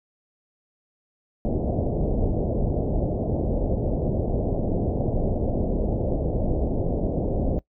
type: low-pass noise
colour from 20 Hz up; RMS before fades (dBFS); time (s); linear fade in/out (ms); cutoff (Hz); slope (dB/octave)
pink; -24; 1.45-7.59; 0; 680; 48
effects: noise-tail reverb RT60 0.1 s tail -20 dB re dry